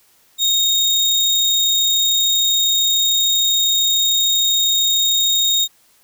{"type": "tone with sample-and-hold", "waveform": "sine", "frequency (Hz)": 3729, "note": "A#7", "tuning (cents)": 0, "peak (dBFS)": -13, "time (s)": [0.38, 5.68], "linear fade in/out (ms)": 50, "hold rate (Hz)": 11025, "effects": ["white hiss -55 dBFS RMS until 6.03 s"]}